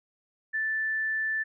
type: tone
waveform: sine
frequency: 1760 Hz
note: A6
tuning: in tune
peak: -26 dBFS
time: 0.53-1.44 s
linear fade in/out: 20 ms
effects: none